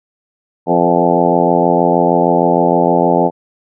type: harmonic tone with a mistuned harmonic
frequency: 86.4 Hz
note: F2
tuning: 18 cents flat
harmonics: 2 / 3 / 4 / 5 / 6 / 7 / 8 / 9 / 10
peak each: -18 / -18 / -18 / -18 / -18 / -18 / -18 / -18 / -18 dBFS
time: 0.66-3.31 s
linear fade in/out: 50 ms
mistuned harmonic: 6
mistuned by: -23 cents
effects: none